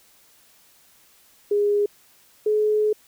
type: tone pair in turn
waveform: sine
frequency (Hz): 411 / 425.5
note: G#4 / G#4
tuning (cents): -18 / +42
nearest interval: minor second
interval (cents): 60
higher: second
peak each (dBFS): -17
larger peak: neither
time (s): 1.51-1.86 / 2.46-2.93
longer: second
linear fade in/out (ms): 5
effects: white hiss -56 dBFS RMS until 3.07 s